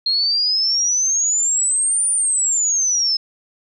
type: exponential two-way sweep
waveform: sine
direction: up then down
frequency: 4200 to 9397 to 5150 Hz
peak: -15 dBFS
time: 0.06-3.17 s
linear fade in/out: 5 ms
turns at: 2.09 s
effects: none